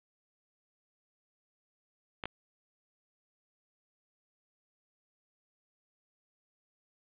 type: clicks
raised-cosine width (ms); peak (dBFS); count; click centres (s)
0.3; -20 / -19; 2; 2.238 / 2.256
effects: resampled to 8000 Hz + 9-bit